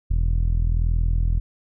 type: tone with low-pass filter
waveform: sawtooth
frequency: 41.2 Hz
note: E1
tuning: in tune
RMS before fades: -20 dBFS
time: 0.1-1.4 s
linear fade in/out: 10 ms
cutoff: 100 Hz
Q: 0.95
effects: none